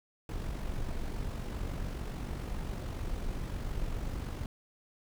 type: noise with amplitude modulation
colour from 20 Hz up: brown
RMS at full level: -34 dBFS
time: 0.29-4.46 s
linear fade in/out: 2 ms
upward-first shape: sine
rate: 47.1 Hz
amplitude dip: 45%
effects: none